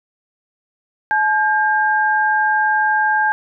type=tone pair together; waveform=sine; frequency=857 / 1603 Hz; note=A5 / G6; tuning=-46 / +38 cents; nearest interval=major seventh; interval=1084 cents; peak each=-16 dBFS; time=1.11-3.32 s; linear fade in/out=0 ms; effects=none